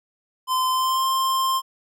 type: tone with pitch glide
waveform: square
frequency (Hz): 1030 to 1053.5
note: C6 to C6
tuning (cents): -28 to +12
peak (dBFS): -20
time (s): 0.47-1.62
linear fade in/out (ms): 50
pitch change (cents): +40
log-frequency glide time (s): 0.71-1.05
effects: none